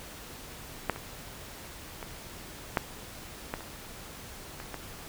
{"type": "clicks", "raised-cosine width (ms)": 0.5, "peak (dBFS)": [-10, -25, -23, -9, -16, -28, -24, -21], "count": 8, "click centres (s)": [0.897, 0.961, 2.028, 2.772, 3.539, 3.607, 4.601, 4.743], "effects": ["pink hiss -45 dBFS RMS until 5.08 s"]}